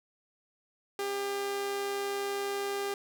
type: tone with amplitude modulation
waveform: sawtooth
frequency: 400 Hz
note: G4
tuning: 35 cents sharp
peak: -26 dBFS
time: 0.99-2.94 s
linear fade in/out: 2 ms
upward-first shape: sine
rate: 132 Hz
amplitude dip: 30%
effects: none